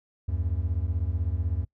triangle beating tone pair, 76.2 / 92.2 Hz, D#2 / F#2, -36 / -6 cents, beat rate 16 Hz, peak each -26 dBFS, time 0.28-1.65 s, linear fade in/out 10 ms, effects noise-tail reverb RT60 0.1 s tail -23 dB re dry

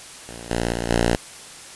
5% pulse tone with level steps, 58.27 Hz, A#1, in tune, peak -25 / -10 / -13 / -6 dBFS, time 0.29-1.16 s, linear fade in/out 0 ms, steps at 0.51 / 0.73 / 0.9 s, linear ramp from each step 2 ms, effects white hiss -40 dBFS RMS until 1.75 s + resampled to 24000 Hz

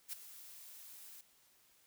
blue noise with ADSR envelope, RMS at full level -40 dBFS, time 0.08-1.21 s, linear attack 49 ms, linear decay 8 ms, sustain -14 dB, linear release 3 ms, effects white hiss -69 dBFS RMS until 1.86 s

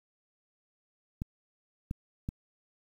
clicks, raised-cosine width 5 ms, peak -21 dBFS, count 3, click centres 1.219 / 1.911 / 2.289 s, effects 9-bit

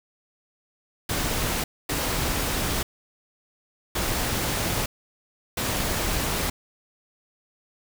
pink noise bursts at uneven times, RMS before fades -26 dBFS, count 4, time 1.09-1.64 / 1.89-2.83 / 3.95-4.86 / 5.57-6.5 s, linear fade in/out 5 ms, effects none

